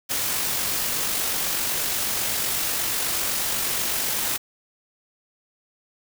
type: noise with amplitude modulation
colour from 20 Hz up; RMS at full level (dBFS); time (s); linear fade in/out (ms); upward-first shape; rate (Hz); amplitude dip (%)
white; -24; 0.09-4.38; 20; sine; 48.1; 25
effects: none